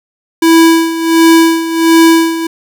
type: tone with tremolo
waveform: square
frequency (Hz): 328.7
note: E4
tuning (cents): -5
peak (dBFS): -3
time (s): 0.42-2.47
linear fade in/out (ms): 5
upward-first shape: sine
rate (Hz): 1.4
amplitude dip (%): 75
effects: none